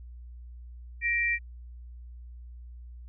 sine tone pair together, 1885 / 2354 Hz, A#6 / D7, +19 / +3 cents, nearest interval major third, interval 384 cents, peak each -27 dBFS, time 1.01-1.39 s, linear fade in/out 50 ms, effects added 60 Hz sine -42 dBFS peak until 3.08 s

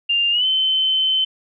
sine tone with pitch glide, 2797 to 3068 Hz, F7 to G7, +2 to -38 cents, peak -15 dBFS, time 0.09-1.25 s, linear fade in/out 10 ms, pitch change +160 cents, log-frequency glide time 0.31-0.46 s, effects none

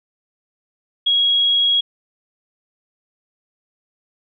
sine tone, 3309 Hz, G#7, 7 cents flat, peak -13 dBFS, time 1.06-1.81 s, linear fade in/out 10 ms, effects none

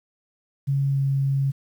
sine tone with pitch glide, 138.4 to 137.13 Hz, C#3 to C#3, -2 to -18 cents, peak -19 dBFS, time 0.67-1.52 s, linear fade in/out 20 ms, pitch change -16 cents, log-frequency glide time 0.9-0.98 s, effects 9-bit

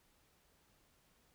silence, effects pink hiss -72 dBFS RMS until 1.34 s

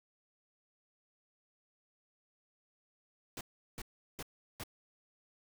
pink noise bursts, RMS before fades -43 dBFS, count 4, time 3.37-4.636 s, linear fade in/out 2 ms, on 39 ms, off 370 ms, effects none

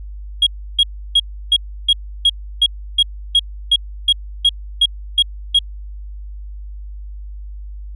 sine tone bursts, 3287 Hz, G#7, 19 cents flat, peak -6 dBFS, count 15, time 0.42-5.59 s, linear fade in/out 5 ms, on 46 ms, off 320 ms, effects tanh soft clip ceiling -7 dBFS + added 50 Hz sine -28 dBFS peak until 7.95 s

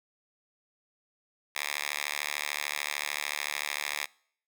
5% pulse tone with high-pass filter, 73.42 Hz, D2, in tune, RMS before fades -34 dBFS, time 1.55-4.06 s, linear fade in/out 10 ms, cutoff 1800 Hz, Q 1.2, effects noise-tail reverb RT60 0.6 s tail -24 dB re dry

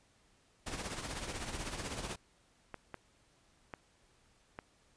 pink noise with tremolo, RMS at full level -38 dBFS, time 0.66-2.16 s, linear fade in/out 10 ms, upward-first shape triangle, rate 16 Hz, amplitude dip 65%
clicks, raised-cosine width 0.5 ms, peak -27 dBFS, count 4, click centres 2.743 / 2.943 / 3.738 / 4.589 s
effects pink hiss -69 dBFS RMS until 4.96 s + resampled to 22050 Hz

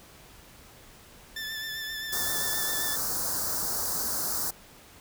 20% pulse tone with vibrato, 1760 Hz, A6, in tune, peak -28 dBFS, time 1.36-2.96 s, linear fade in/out 5 ms, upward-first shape sine, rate 7.6 Hz, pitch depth 29 cents each way
white band-stop noise, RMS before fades -30 dBFS, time 2.12-4.51 s, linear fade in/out 10 ms, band 1600 to 4500 Hz, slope 48 dB/octave
effects pink hiss -52 dBFS RMS until 5 s

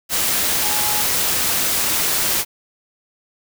sine tone in noise, 842 Hz, G#5, 24 cents sharp, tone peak -27 dBFS, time 0.61-1.05 s, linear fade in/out 50 ms, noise white, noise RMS -19 dBFS, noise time 0.09-2.45 s, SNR -11 dB, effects none

